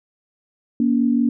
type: tone pair together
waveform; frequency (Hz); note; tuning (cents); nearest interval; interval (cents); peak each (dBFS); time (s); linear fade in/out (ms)
sine; 237.5 / 283.1; A#3 / C#4; +33 / +37; minor third; 304; -16 / -20; 0.8-1.29; 2
effects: none